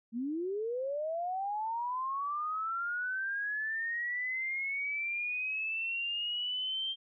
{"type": "linear sweep", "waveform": "sine", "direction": "up", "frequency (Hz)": [220, 3175], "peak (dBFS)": -32, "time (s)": [0.12, 6.96], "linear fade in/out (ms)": 50, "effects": []}